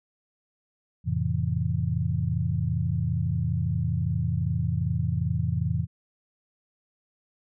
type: chord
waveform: sine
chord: F major seventh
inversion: none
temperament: equal with one note detuned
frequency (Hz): 87.31 / 110 / 132.49 / 164.81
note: F2 / A2 / C3 / E3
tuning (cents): 0 / 0 / +22 / 0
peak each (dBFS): -29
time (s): 1.04-5.87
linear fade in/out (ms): 50
effects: none